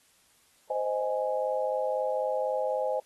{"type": "chord", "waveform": "sine", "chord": "Ab major", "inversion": "first", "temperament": "just", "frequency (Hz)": [519.1, 623, 830.6], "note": ["C5", "Eb5", "Ab5"], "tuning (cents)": [-14, 2, 0], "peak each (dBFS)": [-29, -31, -33], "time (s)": [0.7, 3], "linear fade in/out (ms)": 5, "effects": ["white hiss -64 dBFS RMS until 3.05 s", "AAC 32 kbps"]}